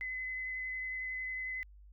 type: tone with vibrato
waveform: sine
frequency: 2030 Hz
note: B6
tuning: 47 cents sharp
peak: -36 dBFS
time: 0.01-1.63 s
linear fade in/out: 0 ms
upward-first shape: triangle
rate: 11 Hz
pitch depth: 13 cents each way
effects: added 50 Hz sine -53 dBFS peak until 1.92 s